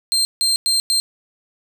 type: tone bursts at uneven times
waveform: 30% pulse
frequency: 4167 Hz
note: C8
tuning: 8 cents flat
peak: -12 dBFS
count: 4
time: 0.12-0.25 / 0.41-0.56 / 0.66-0.8 / 0.9-1 s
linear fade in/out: 0 ms
effects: none